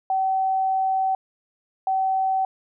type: tone pair in turn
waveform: sine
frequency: 764 / 764 Hz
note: G5 / G5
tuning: -45 / -45 cents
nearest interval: unison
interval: 0 cents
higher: neither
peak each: -19 dBFS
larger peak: neither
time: 0.1-1.15 / 1.87-2.45 s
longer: first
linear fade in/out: 2 ms
effects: none